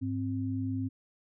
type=tone pair together; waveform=sine; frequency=103.14 / 262.7 Hz; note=G#2 / C4; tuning=-11 / +7 cents; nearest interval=octave + major third; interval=1618 cents; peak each=-33 / -32 dBFS; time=0.01-0.89 s; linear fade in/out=20 ms; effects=none